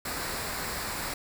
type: noise with comb filter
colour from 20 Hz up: pink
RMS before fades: -34 dBFS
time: 0.05-1.14 s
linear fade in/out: 5 ms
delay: 0.32 ms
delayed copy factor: -0.5
effects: none